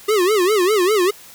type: tone with vibrato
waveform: square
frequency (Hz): 392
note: G4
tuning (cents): 0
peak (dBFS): -14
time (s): 0.08-1.11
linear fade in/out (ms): 10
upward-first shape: sine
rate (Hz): 5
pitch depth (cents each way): 200
effects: white hiss -42 dBFS RMS until 1.34 s